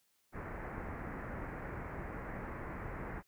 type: low-pass noise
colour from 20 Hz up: pink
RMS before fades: -43 dBFS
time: 0.32-3.23 s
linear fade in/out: 50 ms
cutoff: 2100 Hz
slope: 48 dB/octave
effects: white hiss -75 dBFS RMS until 3.27 s